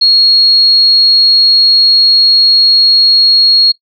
sine tone, 4300 Hz, C8, 47 cents sharp, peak -4 dBFS, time 0.01-3.72 s, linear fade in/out 10 ms, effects noise-tail reverb RT60 0.1 s tail -18 dB re dry

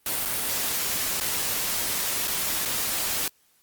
white noise with dropouts, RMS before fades -27 dBFS, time 0.06-3.28 s, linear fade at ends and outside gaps 2 ms, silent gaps 0.252-0.256 / 1.201-1.209 / 2.274-2.278 / 2.652-2.657 s, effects white hiss -64 dBFS RMS until 3.62 s + Opus 32 kbps

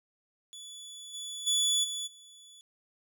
25% pulse tone with level steps, 3436 Hz, A7, 42 cents flat, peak -40 / -34 / -21 / -30 / -48 dBFS, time 0.53-2.61 s, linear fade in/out 0 ms, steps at 1.13 / 1.46 / 1.83 / 2.06 s, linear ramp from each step 20 ms, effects none

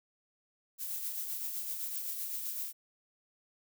violet noise with tremolo, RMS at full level -36 dBFS, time 0.78-2.73 s, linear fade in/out 50 ms, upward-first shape triangle, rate 7.8 Hz, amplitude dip 45%, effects none

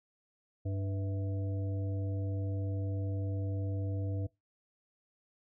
harmonic tone with a mistuned harmonic, 98.3 Hz, G2, 5 cents sharp, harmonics 1 / 3 / 5 / 7, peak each -32 / -42 / -46 / -49 dBFS, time 0.65-4.27 s, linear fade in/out 10 ms, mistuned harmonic 7, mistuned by -86 cents, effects noise-tail reverb RT60 0.2 s tail -22 dB re dry

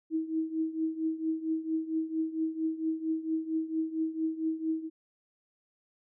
sine tone with tremolo, 320 Hz, D#4, 49 cents sharp, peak -25 dBFS, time 0.1-4.9 s, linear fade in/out 50 ms, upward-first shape triangle, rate 4.4 Hz, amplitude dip 85%, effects none

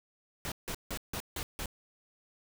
pink noise bursts, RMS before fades -37 dBFS, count 6, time 0.45-1.658 s, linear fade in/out 0 ms, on 68 ms, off 160 ms, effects none

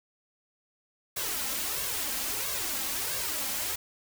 white noise with flanger, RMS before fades -32 dBFS, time 1.16-3.76 s, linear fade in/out 10 ms, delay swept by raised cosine 1.8 to 3.8 ms, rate 1.5 Hz, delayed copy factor +0.65, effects none

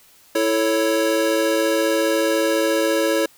square chord, A major, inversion second, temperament equal, 329.6 / 440 / 554.4 Hz, E4 / A4 / C#5, 0 / 0 / 0 cents, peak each -22 / -24 / -21 dBFS, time 0.35-3.26 s, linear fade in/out 5 ms, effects white hiss -52 dBFS RMS until 3.37 s

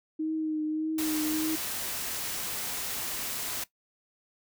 sine tone with vibrato, 311.9 Hz, D#4, 4 cents sharp, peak -27 dBFS, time 0.19-1.56 s, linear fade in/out 10 ms, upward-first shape triangle, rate 1.7 Hz, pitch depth 30 cents each way
white noise, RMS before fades -34 dBFS, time 0.98-3.64 s, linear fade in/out 5 ms
effects noise-tail reverb RT60 0.1 s tail -17 dB re dry

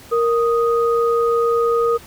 sine tone pair together, 466.2 / 1244.6 Hz, A#4 / D#6, 0 / 0 cents, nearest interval octave + perfect fourth, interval 1700 cents, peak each -15 / -20 dBFS, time 0.11-1.98 s, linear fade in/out 20 ms, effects pink hiss -42 dBFS RMS until 2.06 s

